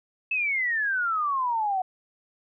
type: exponential sweep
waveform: sine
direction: down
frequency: 2637 to 731 Hz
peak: -23 dBFS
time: 0.31-1.82 s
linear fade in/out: 5 ms
effects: none